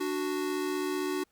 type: tone pair together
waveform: square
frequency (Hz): 294.4 / 370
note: D4 / F#4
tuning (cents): +4 / 0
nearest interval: major third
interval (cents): 396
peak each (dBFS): -34 / -32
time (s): 0-1.24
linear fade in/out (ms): 10
effects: pink hiss -72 dBFS RMS until 1.31 s + Opus 48 kbps